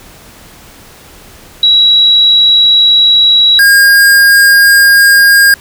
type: tone pair in turn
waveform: sine / square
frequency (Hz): 3888 / 1619.7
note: B7 / G#6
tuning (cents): -28 / -44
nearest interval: octave + minor third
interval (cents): 1516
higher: first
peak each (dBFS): -3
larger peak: neither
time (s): 1.63-3.59 / 3.59-5.54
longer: first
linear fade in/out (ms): 2
effects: pink hiss -36 dBFS RMS until 5.6 s